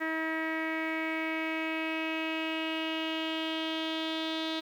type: tone with low-pass filter sweep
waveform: sawtooth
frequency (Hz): 320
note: D#4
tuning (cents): +49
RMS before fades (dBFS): -33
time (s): 0-4.61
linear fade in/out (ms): 20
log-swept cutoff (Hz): 1900 to 3700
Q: 5.4
effects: 10-bit